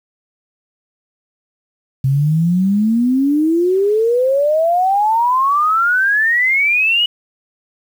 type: exponential sweep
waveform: sine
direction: up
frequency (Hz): 130.81 to 2960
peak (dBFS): -11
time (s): 2.04-7.06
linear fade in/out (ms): 5
effects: 7-bit